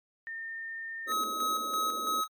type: tone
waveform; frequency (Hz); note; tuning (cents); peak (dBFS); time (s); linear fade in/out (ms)
sine; 1815; A#6; -47; -36; 0.27-1.12; 0
type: band-pass noise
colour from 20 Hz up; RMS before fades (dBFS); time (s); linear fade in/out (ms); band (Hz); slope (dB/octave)
pink; -44; 1.06-2.22; 20; 220 to 620; 96
type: tone with tremolo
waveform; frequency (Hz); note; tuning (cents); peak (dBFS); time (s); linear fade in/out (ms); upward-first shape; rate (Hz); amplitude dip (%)
square; 1276; D#6; +43; -28; 1.07-2.28; 50; square; 3; 40
effects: MP3 96 kbps